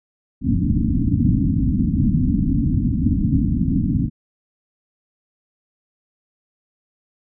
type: low-pass noise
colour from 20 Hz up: white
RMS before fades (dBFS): -18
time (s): 0.41-4.1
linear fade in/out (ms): 50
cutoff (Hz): 290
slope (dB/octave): 96
effects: none

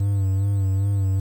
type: tone with vibrato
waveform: triangle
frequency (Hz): 98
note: G2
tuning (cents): 0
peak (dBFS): -16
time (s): 0-1.2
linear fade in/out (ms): 5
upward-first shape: sine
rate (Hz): 2.5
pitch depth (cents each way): 42
effects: 8-bit

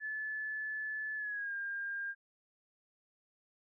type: tone with pitch glide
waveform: sine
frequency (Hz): 1731 to 1605.8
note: A6 to G6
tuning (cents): -29 to +41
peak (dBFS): -36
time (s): 0-2.15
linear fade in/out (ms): 50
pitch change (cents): -130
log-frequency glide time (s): 1.16-1.54
effects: none

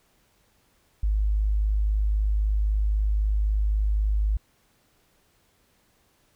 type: tone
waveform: sine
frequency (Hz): 51.91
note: G#1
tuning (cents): 0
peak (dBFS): -20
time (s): 1.03-4.37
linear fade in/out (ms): 5
effects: pink hiss -65 dBFS RMS until 6.35 s

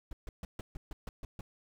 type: noise bursts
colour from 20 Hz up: brown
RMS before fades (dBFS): -40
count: 9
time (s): 0.11-1.41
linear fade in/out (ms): 2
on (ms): 20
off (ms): 140
effects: none

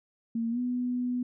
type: tone with pitch glide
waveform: sine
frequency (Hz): 229.5 to 247.4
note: A#3 to B3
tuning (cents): -27 to +3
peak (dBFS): -27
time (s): 0.35-1.23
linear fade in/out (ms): 5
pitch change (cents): +130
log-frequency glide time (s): 0.5-0.59
effects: none

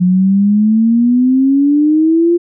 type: exponential sweep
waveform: sine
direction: up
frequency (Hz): 178.1 to 349.3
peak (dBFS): -7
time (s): 0-2.38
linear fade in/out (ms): 20
effects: none

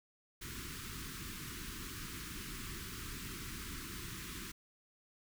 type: band-stop noise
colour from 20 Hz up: pink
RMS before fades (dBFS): -45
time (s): 0.41-4.52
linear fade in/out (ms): 10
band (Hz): 390 to 1100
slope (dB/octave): 48
effects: none

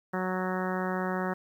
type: harmonic tone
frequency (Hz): 185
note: F#3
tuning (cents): 0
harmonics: 1 / 2 / 3 / 4 / 5 / 6 / 7 / 8 / 9 / 10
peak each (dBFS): -32 / -35 / -37 / -38 / -39 / -40 / -40 / -41 / -42 / -42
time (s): 0.13-1.34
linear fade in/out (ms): 10
effects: 10-bit

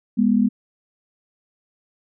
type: tone pair together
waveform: sine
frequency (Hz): 205.6 / 244.5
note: G#3 / B3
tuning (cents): -17 / -17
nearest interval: minor third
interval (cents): 300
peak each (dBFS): -17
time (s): 0.17-0.49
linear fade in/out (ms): 20
effects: none

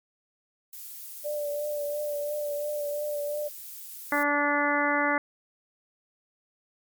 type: noise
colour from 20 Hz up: violet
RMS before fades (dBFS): -41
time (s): 0.73-4.23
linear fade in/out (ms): 0
type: tone with vibrato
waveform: sine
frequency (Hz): 587.3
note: D5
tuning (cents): 0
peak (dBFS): -28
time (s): 1.24-3.49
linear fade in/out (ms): 20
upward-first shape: triangle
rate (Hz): 2.9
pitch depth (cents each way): 28
type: harmonic tone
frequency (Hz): 290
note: D4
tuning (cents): -22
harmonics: 1 / 2 / 3 / 4 / 5 / 6 / 7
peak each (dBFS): -30 / -30 / -30 / -30 / -30 / -30 / -30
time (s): 4.12-5.18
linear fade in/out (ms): 2
effects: MP3 96 kbps

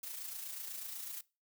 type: noise with amplitude modulation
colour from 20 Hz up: blue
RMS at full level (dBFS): -42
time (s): 0.03-1.21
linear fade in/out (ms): 5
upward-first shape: sine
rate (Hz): 28.1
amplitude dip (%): 45
effects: noise-tail reverb RT60 0.3 s tail -22 dB re dry

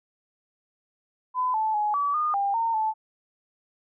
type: tone with pitch steps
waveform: sine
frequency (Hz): 1009 / 873 / 840 / 1146 / 1221 / 799 / 914 / 873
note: B5 / A5 / G#5 / D6 / D#6 / G5 / A#5 / A5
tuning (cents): +37 / -14 / +19 / -43 / -33 / +33 / -34 / -14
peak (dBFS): -22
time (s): 1.34-2.94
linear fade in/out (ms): 50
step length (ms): 200
effects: none

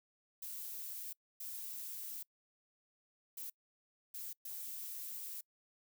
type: noise bursts at uneven times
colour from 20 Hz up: violet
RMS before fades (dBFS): -45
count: 5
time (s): 0.42-1.13 / 1.4-2.23 / 3.37-3.5 / 4.14-4.33 / 4.45-5.41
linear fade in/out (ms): 5
effects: noise-tail reverb RT60 0.1 s tail -25 dB re dry

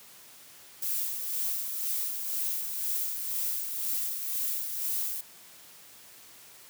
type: noise with tremolo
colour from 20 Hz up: violet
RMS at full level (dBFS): -30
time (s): 0.82-5.21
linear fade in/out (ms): 5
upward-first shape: sine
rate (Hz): 2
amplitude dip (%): 45
effects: white hiss -52 dBFS RMS until 6.69 s + high-pass 80 Hz 12 dB/octave

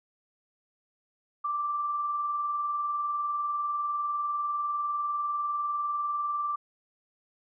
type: tone with tremolo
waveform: sine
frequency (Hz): 1174.7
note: D6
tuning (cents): 0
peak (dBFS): -26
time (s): 1.44-6.56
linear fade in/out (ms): 10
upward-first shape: sine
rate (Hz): 20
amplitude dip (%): 30
effects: none

